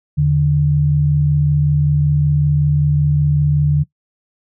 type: tone pair together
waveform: sine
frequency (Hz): 81.55 / 146.83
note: E2 / D3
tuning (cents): -18 / 0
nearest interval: minor seventh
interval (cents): 1018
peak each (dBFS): -20 / -11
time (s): 0.17-3.84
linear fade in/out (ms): 20
effects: noise-tail reverb RT60 0.1 s tail -19 dB re dry